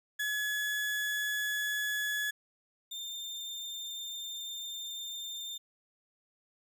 35% pulse tone pair in turn, 1698 / 3606 Hz, G#6 / A7, +38 / +42 cents, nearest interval octave + minor second, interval 1304 cents, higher second, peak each -29 / -36 dBFS, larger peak first, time 0.19-2.31 / 2.91-5.58 s, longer second, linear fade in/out 10 ms, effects none

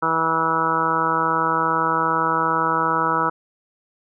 harmonic tone, 162.5 Hz, E3, 24 cents flat, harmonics 1 / 2 / 3 / 4 / 5 / 6 / 7 / 8 / 9, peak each -32 / -29 / -28 / -33 / -30 / -23 / -28 / -21 / -28 dBFS, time 0.02-3.3 s, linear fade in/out 10 ms, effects none

